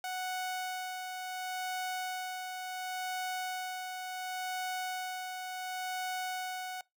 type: tone with tremolo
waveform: sawtooth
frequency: 740 Hz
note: F#5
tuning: in tune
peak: -30 dBFS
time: 0.04-6.81 s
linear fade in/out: 2 ms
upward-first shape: sine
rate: 0.7 Hz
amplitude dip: 40%
effects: noise-tail reverb RT60 0.2 s tail -23 dB re dry